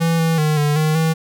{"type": "tone with pitch steps", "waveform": "square", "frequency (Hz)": [165.6, 163.5, 153.1, 147.6, 155.1, 161], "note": ["E3", "E3", "D#3", "D3", "D#3", "E3"], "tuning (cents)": [8, -14, -28, 9, -5, -41], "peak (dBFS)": -15, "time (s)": [0, 1.14], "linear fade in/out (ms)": 20, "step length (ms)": 190, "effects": []}